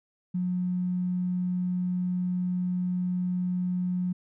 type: tone with tanh clipping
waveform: triangle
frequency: 180.5 Hz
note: F#3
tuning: 43 cents flat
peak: -25 dBFS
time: 0.34-4.13 s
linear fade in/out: 10 ms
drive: 3 dB
effects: none